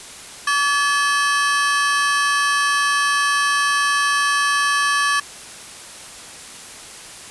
40% pulse ring-modulated tone, 1430 Hz, F6, 41 cents sharp, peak -12 dBFS, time 0.47-5.2 s, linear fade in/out 5 ms, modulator 285 Hz, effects white hiss -37 dBFS RMS until 7.3 s + resampled to 24000 Hz

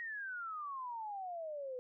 sine exponential sweep, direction down, 1904 to 493.9 Hz, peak -40 dBFS, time 0-1.79 s, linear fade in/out 0 ms, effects none

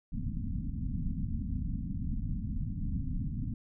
pink low-pass noise, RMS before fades -34 dBFS, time 0.12-3.54 s, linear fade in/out 5 ms, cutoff 270 Hz, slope 96 dB/octave, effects none

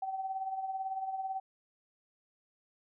sine tone with tremolo, 767 Hz, G5, 38 cents flat, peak -31 dBFS, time 0.02-1.4 s, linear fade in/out 5 ms, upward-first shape triangle, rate 18 Hz, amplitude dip 65%, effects none

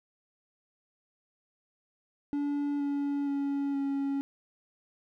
triangle tone with pitch steps, 287.5 / 284 / 280.6 / 277.2 Hz, D4 / C#4 / C#4 / C#4, -37 / +42 / +21 / 0 cents, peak -26 dBFS, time 2.33-4.21 s, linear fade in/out 0 ms, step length 470 ms, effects none

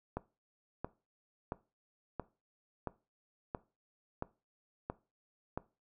click train, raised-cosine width 1 ms, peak -22 dBFS, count 9, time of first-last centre 0.17-5.575 s, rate 1.48 Hz, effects noise-tail reverb RT60 0.3 s tail -19 dB re dry

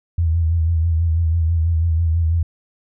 sine tone with vibrato, 82.41 Hz, E2, in tune, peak -14 dBFS, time 0.18-2.43 s, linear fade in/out 5 ms, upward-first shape sine, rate 6.1 Hz, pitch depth 58 cents each way, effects none

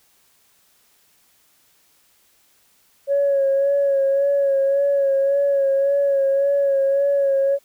sine tone with vibrato, 554.4 Hz, C#5, in tune, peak -14 dBFS, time 3.07-7.59 s, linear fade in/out 50 ms, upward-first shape sine, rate 1.8 Hz, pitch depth 31 cents each way, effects tanh soft clip ceiling -11 dBFS + white hiss -59 dBFS RMS until 7.64 s

